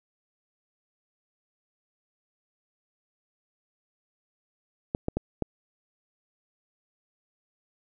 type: clicks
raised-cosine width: 2 ms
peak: -13 dBFS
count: 4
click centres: 4.949 / 5.084 / 5.17 / 5.423 s
effects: none